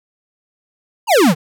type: exponential sweep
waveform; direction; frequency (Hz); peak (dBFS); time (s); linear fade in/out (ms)
square; down; 1013 to 139.2; -9; 1.07-1.35; 50
effects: none